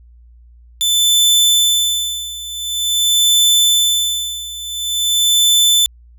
sawtooth tone with tremolo, 3520 Hz, A7, in tune, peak -6 dBFS, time 0.81-5.86 s, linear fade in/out 0 ms, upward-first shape sine, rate 0.47 Hz, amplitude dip 85%, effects added 59 Hz sine -41 dBFS peak until 6.18 s

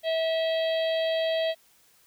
harmonic tone, 649 Hz, E5, 27 cents flat, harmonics 1 / 3 / 4 / 5 / 6 / 7, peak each -24 / -37 / -41 / -35 / -39 / -46 dBFS, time 0.03-1.55 s, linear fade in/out 50 ms, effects white hiss -61 dBFS RMS until 2.06 s

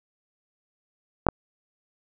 clicks, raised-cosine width 1 ms, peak -4 dBFS, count 2, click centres 1.267 / 1.287 s, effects none

